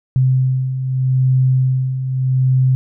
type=beating tone pair; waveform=sine; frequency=129.3 / 130.11 Hz; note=C3 / C3; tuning=-20 / -9 cents; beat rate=0.81 Hz; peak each=-20 / -13 dBFS; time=0.16-2.75 s; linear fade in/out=0 ms; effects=none